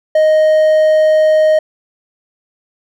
triangle tone, 622.3 Hz, D#5, in tune, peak -5 dBFS, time 0.15-1.59 s, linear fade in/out 5 ms, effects none

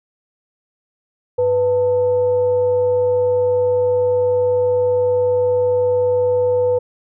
sine tone with frequency modulation, 495.3 Hz, B4, 5 cents sharp, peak -13 dBFS, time 1.38-6.79 s, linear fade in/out 10 ms, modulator 396 Hz, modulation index 0.29, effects none

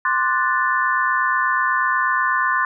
sine chord, D dominant seventh, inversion third, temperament equal, 1046.5 / 1174.7 / 1480 / 1760 Hz, C6 / D6 / F#6 / A6, 0 / 0 / 0 / 0 cents, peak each -20 / -25 / -23 / -21 dBFS, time 0.05-2.65 s, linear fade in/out 2 ms, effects none

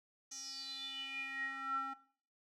square tone with band-pass filter sweep, 269.8 Hz, C#4, 47 cents flat, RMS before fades -43 dBFS, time 0.31-1.94 s, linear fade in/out 10 ms, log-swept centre 6200 to 1100 Hz, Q 9.9, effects noise-tail reverb RT60 0.5 s tail -17 dB re dry

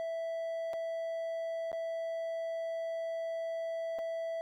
triangle tone with dropouts, 659.3 Hz, E5, in tune, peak -32 dBFS, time 0-4.41 s, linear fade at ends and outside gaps 0 ms, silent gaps 0.733-0.738 / 1.717-1.729 / 3.986-3.99 s, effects none

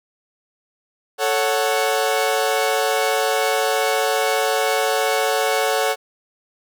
sawtooth chord, F# minor, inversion first, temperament equal, 440 / 554.4 / 740 Hz, A4 / C#5 / F#5, 0 / 0 / 0 cents, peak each -18 dBFS, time 1.18-5.96 s, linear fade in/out 50 ms, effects none

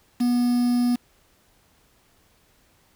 triangle tone with quantisation, 243.5 Hz, B3, 24 cents flat, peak -16 dBFS, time 0.2-0.96 s, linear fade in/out 10 ms, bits 6, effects pink hiss -61 dBFS RMS until 2.95 s

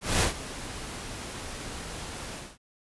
pink noise with ADSR envelope, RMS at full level -22 dBFS, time 0.01-2.58 s, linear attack 200 ms, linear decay 120 ms, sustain -16 dB, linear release 230 ms, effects resampled to 24000 Hz

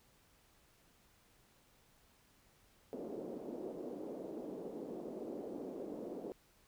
white band-pass noise, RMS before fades -45 dBFS, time 2.93-6.32 s, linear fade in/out 0 ms, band 230 to 490 Hz, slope 24 dB/octave, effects pink hiss -69 dBFS RMS until 6.67 s

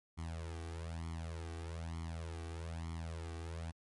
sawtooth tone with flanger, 82.41 Hz, E2, in tune, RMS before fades -43 dBFS, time 0.17-3.72 s, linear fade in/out 20 ms, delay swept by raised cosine 0.92 to 2.62 ms, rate 1.1 Hz, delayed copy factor +0.9, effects MP3 48 kbps

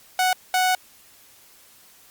sawtooth tone bursts at uneven times, 740 Hz, F#5, in tune, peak -14 dBFS, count 2, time 0.19-0.33 / 0.54-0.75 s, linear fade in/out 2 ms, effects white hiss -52 dBFS RMS until 2.1 s + Opus 48 kbps

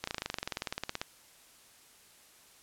slowing click train, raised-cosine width 0.2 ms, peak -16 dBFS, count 22, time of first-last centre 0.04-1.015 s, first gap 34 ms, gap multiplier 1.03, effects white hiss -59 dBFS RMS until 2.62 s + low-pass 12000 Hz 12 dB/octave

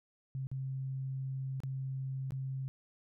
sine tone with dropouts, 133.2 Hz, C3, 31 cents sharp, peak -35 dBFS, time 0.35-2.68 s, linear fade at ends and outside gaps 0 ms, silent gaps 0.47-0.515 / 1.603-1.635 / 2.307-2.321 s, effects none

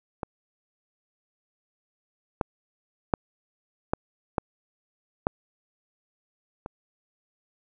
clicks, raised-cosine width 1 ms, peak -16 / -10 / -6 / -9 / -9 / -8 / -21 dBFS, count 7, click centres 0.232 / 2.412 / 3.138 / 3.935 / 4.382 / 5.269 / 6.661 s, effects none

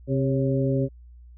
harmonic tone with a mistuned harmonic, 133.1 Hz, C3, 30 cents sharp, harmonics 1 / 2 / 3 / 4, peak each -23 / -26 / -28 / -29 dBFS, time 0.07-0.89 s, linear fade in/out 50 ms, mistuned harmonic 4, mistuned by +57 cents, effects added 60 Hz sine -44 dBFS peak until 1.37 s

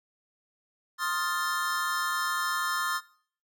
square chord, F dominant seventh, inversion second, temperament equal with one note detuned, 1056.8 / 1244.5 / 1396.9 / 1760 Hz, C6 / Eb6 / F6 / A6, +17 / 0 / 0 / 0 cents, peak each -34 dBFS, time 0.98-3.01 s, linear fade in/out 50 ms, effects noise-tail reverb RT60 0.5 s tail -19 dB re dry

